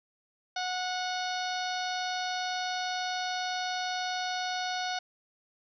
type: harmonic tone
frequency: 733 Hz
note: F#5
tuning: 16 cents flat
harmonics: 1 / 2 / 3 / 4 / 5 / 6 / 7 / 8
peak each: -33 / -37 / -43 / -43 / -40 / -41 / -45 / -46 dBFS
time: 0.56-4.99 s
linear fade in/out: 5 ms
effects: none